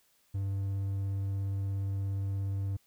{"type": "tone with vibrato", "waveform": "triangle", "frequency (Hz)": 98, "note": "G2", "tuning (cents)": 0, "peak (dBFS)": -28, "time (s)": [0.34, 2.77], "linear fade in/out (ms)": 10, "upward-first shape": "sine", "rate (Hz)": 17, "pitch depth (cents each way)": 8, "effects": ["white hiss -69 dBFS RMS until 2.86 s"]}